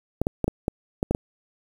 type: clicks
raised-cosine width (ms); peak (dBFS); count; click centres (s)
2; -9; 8; 0.216 / 0.269 / 0.443 / 0.48 / 0.681 / 1.029 / 1.11 / 1.149
effects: 7-bit